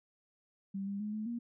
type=tone with pitch steps; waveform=sine; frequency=195.7 / 199.7 / 210.5 / 215 / 236.2 Hz; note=G3 / G3 / G#3 / A3 / A#3; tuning=-3 / +32 / +24 / -40 / +23 cents; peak=-35 dBFS; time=0.74-1.39 s; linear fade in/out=10 ms; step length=130 ms; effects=none